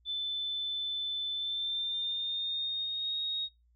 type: tone with pitch glide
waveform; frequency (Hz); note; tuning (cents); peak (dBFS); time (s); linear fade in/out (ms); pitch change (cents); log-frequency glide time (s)
sine; 3520 to 3751; A7 to A#7; 0 to +10; -31; 0.05-3.49; 50; +110; 1.33-3.17
effects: noise-tail reverb RT60 0.2 s tail -20 dB re dry + added 59 Hz sine -64 dBFS peak until 3.75 s